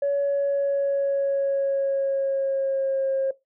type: tone with pitch glide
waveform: sine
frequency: 564 to 537.6 Hz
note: C#5 to C5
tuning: +30 to +47 cents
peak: -19 dBFS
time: 0.02-3.31 s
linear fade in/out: 5 ms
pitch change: -83 cents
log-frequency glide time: 0.18-3.1 s
effects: noise-tail reverb RT60 0.2 s tail -20 dB re dry + tanh soft clip ceiling -17 dBFS